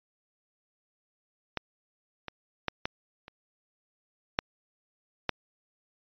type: clicks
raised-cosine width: 0.3 ms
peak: -14 / -21 / -12 / -13 / -29 / -7 / -10 dBFS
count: 7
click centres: 1.573 / 2.283 / 2.683 / 2.855 / 3.281 / 4.389 / 5.293 s
effects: resampled to 11025 Hz